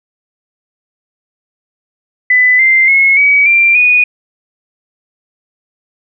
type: tone with pitch steps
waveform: sine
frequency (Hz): 2000 / 2086 / 2176 / 2270 / 2367 / 2469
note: B6 / C7 / C#7 / C#7 / D7 / D#7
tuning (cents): +21 / -6 / -33 / +41 / +13 / -14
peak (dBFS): -5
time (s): 2.3-4.04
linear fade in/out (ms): 5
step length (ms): 290
effects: none